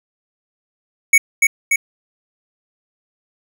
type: tone with echo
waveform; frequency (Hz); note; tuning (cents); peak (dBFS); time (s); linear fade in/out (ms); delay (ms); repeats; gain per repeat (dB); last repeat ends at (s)
square; 2229; C#7; +9; -7; 1.13-1.18; 5; 290; 2; -3; 1.76
effects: none